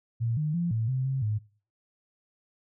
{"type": "tone with pitch steps", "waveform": "sine", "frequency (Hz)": [115.8, 152.4, 172.2, 112.2, 130.2, 133.7, 106.7], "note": ["A#2", "D#3", "F3", "A2", "C3", "C3", "G#2"], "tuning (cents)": [-11, -36, -24, 34, -8, 38, 47], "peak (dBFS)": -25, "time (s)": [0.2, 1.39], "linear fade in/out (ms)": 20, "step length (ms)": 170, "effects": ["noise-tail reverb RT60 0.4 s tail -21 dB re dry"]}